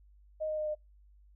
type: tone with pitch steps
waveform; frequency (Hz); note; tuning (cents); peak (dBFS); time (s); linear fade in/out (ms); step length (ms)
sine; 622.3 / 617.3 / 612.3 / 607.4; D#5 / D#5 / D#5 / D#5; 0 / -14 / -28 / -42; -31; 0.4-0.752; 20; 88
effects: noise-tail reverb RT60 0.2 s tail -26 dB re dry + added 50 Hz sine -57 dBFS peak until 1.35 s